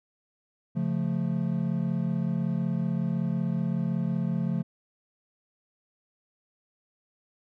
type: chord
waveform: triangle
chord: Db augmented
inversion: none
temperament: equal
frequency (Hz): 138.59 / 174.61 / 220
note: Db3 / F3 / A3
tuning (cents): 0 / 0 / 0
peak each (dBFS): -29 / -26 / -29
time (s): 0.75-4.63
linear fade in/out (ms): 20
effects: none